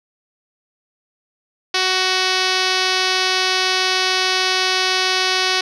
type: tone with low-pass filter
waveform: 5% pulse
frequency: 372.8 Hz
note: F#4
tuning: 13 cents sharp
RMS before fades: -18 dBFS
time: 1.74-5.61 s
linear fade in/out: 5 ms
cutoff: 5600 Hz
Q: 1.9
effects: none